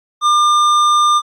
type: tone with hard clipping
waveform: triangle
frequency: 1200 Hz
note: D6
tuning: 37 cents sharp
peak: -11 dBFS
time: 0.21-1.22 s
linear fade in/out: 50 ms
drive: 15 dB
effects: AAC 64 kbps